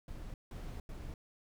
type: noise bursts at uneven times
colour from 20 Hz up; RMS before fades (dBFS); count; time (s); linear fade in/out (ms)
brown; -44; 3; 0.08-0.34 / 0.51-0.8 / 0.89-1.14; 2
effects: none